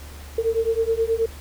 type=beating tone pair; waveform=sine; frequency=448.3 / 457.7 Hz; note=A4 / A#4; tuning=+32 / -32 cents; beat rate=9.4 Hz; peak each=-22 dBFS; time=0.38-1.26 s; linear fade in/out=5 ms; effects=added 72 Hz sine -37 dBFS peak until 1.4 s + pink hiss -44 dBFS RMS until 1.4 s